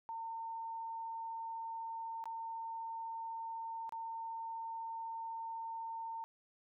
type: tone with dropouts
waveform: sine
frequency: 908 Hz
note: A#5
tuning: 46 cents flat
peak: -40 dBFS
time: 0.09-6.24 s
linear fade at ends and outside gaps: 0 ms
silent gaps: 2.24-2.256 / 3.893-3.923 s
effects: none